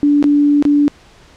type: tone with dropouts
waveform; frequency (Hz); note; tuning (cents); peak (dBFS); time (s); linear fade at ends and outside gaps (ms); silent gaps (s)
sine; 290.4; D4; -19; -8; 0.03-0.88; 0; 0.227-0.241 / 0.625-0.652
effects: pink hiss -45 dBFS RMS until 1.36 s + low-pass 6000 Hz 12 dB/octave